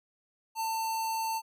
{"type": "tone with notch filter", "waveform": "square", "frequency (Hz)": 895, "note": "A5", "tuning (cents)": 29, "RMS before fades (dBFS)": -32, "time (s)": [0.55, 1.42], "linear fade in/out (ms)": 50, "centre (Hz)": 1900, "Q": 0.72, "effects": []}